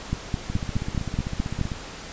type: two click trains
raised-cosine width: 5 ms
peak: -16 / -11 dBFS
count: 20 / 8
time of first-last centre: 0.5-1.718 / 0.13-1.613 s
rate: 15.6 / 4.72 Hz
effects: pink hiss -38 dBFS RMS until 2.12 s + resampled to 16000 Hz